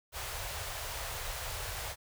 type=band-stop noise; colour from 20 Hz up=pink; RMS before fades=-39 dBFS; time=0.12-1.96 s; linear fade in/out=50 ms; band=110 to 510 Hz; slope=24 dB/octave; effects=none